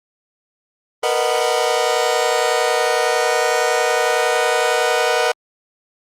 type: chord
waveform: sawtooth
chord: B major seventh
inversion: third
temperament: just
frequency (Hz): 463 / 493.9 / 617.4 / 740.8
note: A#4 / B4 / D#5 / F#5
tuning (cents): -12 / 0 / -14 / +2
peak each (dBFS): -17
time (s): 1.03-5.32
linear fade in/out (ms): 5
effects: low-pass 10000 Hz 12 dB/octave + Opus 24 kbps